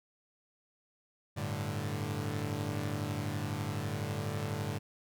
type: chord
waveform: sawtooth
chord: G suspended second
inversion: none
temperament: equal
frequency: 98 / 110 / 146.83 Hz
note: G2 / A2 / D3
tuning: 0 / 0 / 0 cents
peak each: -34 dBFS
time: 1.36-4.79 s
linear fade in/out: 20 ms
effects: none